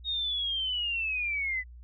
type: linear sweep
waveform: sine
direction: down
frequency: 3752 to 1975.5 Hz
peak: -28 dBFS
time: 0.04-1.64 s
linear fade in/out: 50 ms
effects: added 60 Hz sine -45 dBFS peak until 1.83 s